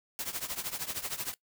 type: noise with tremolo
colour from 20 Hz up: white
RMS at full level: -33 dBFS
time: 0.19-1.34 s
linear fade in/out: 0 ms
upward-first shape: triangle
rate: 13 Hz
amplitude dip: 90%
effects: noise-tail reverb RT60 0.1 s tail -19 dB re dry